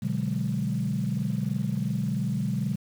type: chord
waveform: sine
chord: G# half-diminished seventh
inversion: first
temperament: equal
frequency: 123.47 / 146.83 / 185 / 207.7 Hz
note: B2 / D3 / F#3 / G#3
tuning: 0 / 0 / 0 / 0 cents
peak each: -30 dBFS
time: 0.02-2.76 s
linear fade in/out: 10 ms
effects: tanh soft clip ceiling -17 dBFS + 8-bit